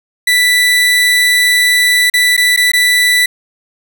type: tone with dropouts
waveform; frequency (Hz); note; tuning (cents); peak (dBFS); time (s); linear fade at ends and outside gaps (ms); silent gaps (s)
30% pulse; 1975.5; B6; 0; -5; 0.27-3.26; 5; 2.1-2.138 / 2.367-2.376 / 2.564-2.573 / 2.718-2.734
effects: none